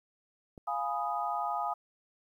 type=click; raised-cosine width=2 ms; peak=-34 dBFS; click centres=0.578 s
type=chord; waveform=sine; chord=F half-diminished seventh; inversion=none; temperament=equal; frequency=698.5 / 830.6 / 987.8 / 1244.5 Hz; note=F5 / Ab5 / Cb6 / Eb6; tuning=0 / 0 / 0 / 0 cents; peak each=-36 / -34 / -40 / -35 dBFS; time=0.67-1.74 s; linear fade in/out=10 ms
effects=11-bit